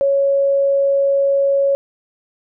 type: tone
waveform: sine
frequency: 554.4 Hz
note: C#5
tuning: in tune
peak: -12 dBFS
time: 0.01-1.75 s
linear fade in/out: 0 ms
effects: none